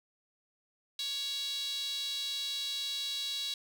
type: tone with high-pass filter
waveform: sawtooth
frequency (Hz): 558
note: C#5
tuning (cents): +11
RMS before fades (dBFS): -36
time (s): 0.99-3.54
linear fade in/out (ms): 2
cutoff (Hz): 3800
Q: 7.1
effects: none